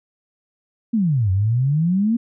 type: exponential two-way sweep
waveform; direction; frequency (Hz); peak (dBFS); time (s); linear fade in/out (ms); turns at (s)
sine; down then up; 240 to 91.5 to 240; -15; 0.93-2.17; 10; 1.31
effects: none